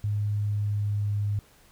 sine tone with pitch glide, 103.83 to 102.76 Hz, G#2 to G#2, 0 to -18 cents, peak -24 dBFS, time 0.04-1.39 s, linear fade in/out 0 ms, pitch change -18 cents, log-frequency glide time 0.29-1.24 s, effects pink hiss -58 dBFS RMS until 1.71 s

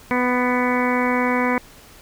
harmonic tone with a mistuned harmonic, 248.7 Hz, B3, 12 cents sharp, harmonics 1 / 2 / 3 / 4 / 5 / 6 / 7 / 8 / 9, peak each -21 / -24 / -29 / -24 / -31 / -31 / -31 / -28 / -28 dBFS, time 0.11-1.58 s, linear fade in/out 0 ms, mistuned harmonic 5, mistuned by -22 cents, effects pink hiss -46 dBFS RMS until 2.01 s

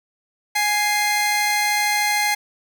sawtooth tone pair together, 830.6 / 2093 Hz, G#5 / C7, 0 / 0 cents, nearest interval octave + major third, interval 1600 cents, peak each -17 dBFS, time 0.55-2.35 s, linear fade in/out 10 ms, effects none

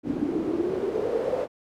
pink noise with band-pass filter sweep, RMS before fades -27 dBFS, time 0.03-1.48 s, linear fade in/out 50 ms, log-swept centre 270 to 540 Hz, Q 8.6, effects none

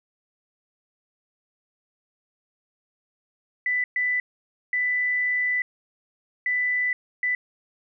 sine tone bursts at uneven times, 1989 Hz, B6, 12 cents sharp, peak -21 dBFS, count 5, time 3.66-3.84 / 3.96-4.2 / 4.73-5.62 / 6.46-6.93 / 7.23-7.35 s, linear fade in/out 2 ms, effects none

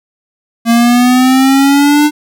square exponential sweep, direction up, 230 to 300.7 Hz, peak -6 dBFS, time 0.65-2.11 s, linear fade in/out 50 ms, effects none

